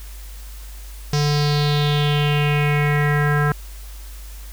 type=tone with low-pass filter sweep; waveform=square; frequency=146.83 Hz; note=D3; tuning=in tune; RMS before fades=-18 dBFS; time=1.13-3.52 s; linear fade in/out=2 ms; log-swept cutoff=5500 to 1500 Hz; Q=4.6; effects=added 50 Hz sine -33 dBFS peak until 4.52 s + white hiss -44 dBFS RMS until 4.52 s